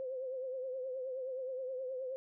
sine tone with vibrato, 518 Hz, C5, 17 cents flat, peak -37 dBFS, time 0-2.16 s, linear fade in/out 0 ms, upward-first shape triangle, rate 9.5 Hz, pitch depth 72 cents each way, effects none

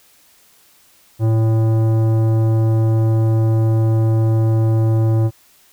sine tone with tanh clipping, 111.6 Hz, A2, 25 cents sharp, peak -14 dBFS, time 1.19-5.31 s, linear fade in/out 50 ms, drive 14 dB, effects white hiss -52 dBFS RMS until 5.72 s

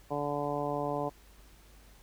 harmonic tone, 145.1 Hz, D3, 21 cents flat, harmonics 1 / 2 / 3 / 4 / 5 / 6 / 7, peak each -40 / -38 / -37 / -36 / -37 / -40 / -40 dBFS, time 0.1-1.1 s, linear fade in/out 20 ms, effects added 50 Hz sine -56 dBFS peak until 2.02 s + pink hiss -60 dBFS RMS until 2.02 s

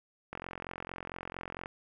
click train, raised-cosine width 0.5 ms, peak -24 dBFS, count 60, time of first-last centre 0.33-1.659 s, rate 44.4 Hz, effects none

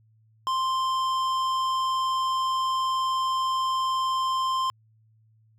triangle tone with tanh clipping, 1046.5 Hz, C6, in tune, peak -25 dBFS, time 0.47-4.7 s, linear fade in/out 0 ms, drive 17 dB, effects added 110 Hz sine -58 dBFS peak until 5.58 s

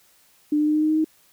sine tone with pitch steps, 298.4 / 301 / 303.6 / 306.3 / 308.9 / 311.6 / 314.3 Hz, D4 / D4 / D#4 / D#4 / D#4 / D#4 / D#4, +28 / +43 / -42 / -27 / -12 / +3 / +18 cents, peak -17 dBFS, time 0.52-1.045 s, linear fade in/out 5 ms, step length 75 ms, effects white hiss -58 dBFS RMS until 1.32 s

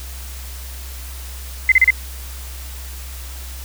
sine tone bursts, 2058 Hz, C7, 29 cents flat, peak -7 dBFS, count 4, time 1.69-1.905 s, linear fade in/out 2 ms, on 29 ms, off 33 ms, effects added 64 Hz sine -30 dBFS peak until 3.64 s + white hiss -37 dBFS RMS until 3.64 s

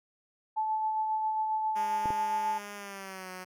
sine tone with tremolo, 870 Hz, A5, 20 cents flat, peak -26 dBFS, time 0.56-2.59 s, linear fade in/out 20 ms, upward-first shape sine, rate 7.4 Hz, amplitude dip 30%
5% pulse tone with pitch glide, 204.5 to 184.31 Hz, G#3 to F#3, -26 to -6 cents, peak -29 dBFS, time 1.75-3.45 s, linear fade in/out 20 ms, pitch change -180 cents, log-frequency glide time 2.75-3.3 s
clicks, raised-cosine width 2 ms, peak -23 dBFS, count 2, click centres 2.057 / 2.105 s
effects none

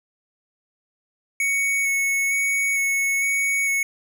square tone with vibrato, 2217 Hz, C#7, in tune, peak -20 dBFS, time 1.4-3.83 s, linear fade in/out 2 ms, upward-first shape square, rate 1.1 Hz, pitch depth 10 cents each way, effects none

